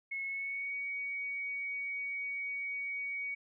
sine tone with pitch glide, 2185 to 2248 Hz, C#7 to C#7, -26 to +24 cents, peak -35 dBFS, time 0.11-3.35 s, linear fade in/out 10 ms, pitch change +50 cents, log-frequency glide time 0.25-0.75 s, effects none

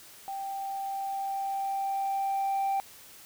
sine tone with level ramp, 784 Hz, G5, in tune, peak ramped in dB -33 to -23 dBFS, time 0.28-2.8 s, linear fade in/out 0 ms, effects tanh soft clip ceiling -24 dBFS + white hiss -51 dBFS RMS until 3.25 s

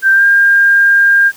sine tone with pitch glide, 1568 to 1604.7 Hz, G6 to G6, 0 to +40 cents, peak -5 dBFS, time 0.02-1.32 s, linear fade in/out 50 ms, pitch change +40 cents, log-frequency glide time 0.12-0.24 s, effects white hiss -39 dBFS RMS until 1.36 s

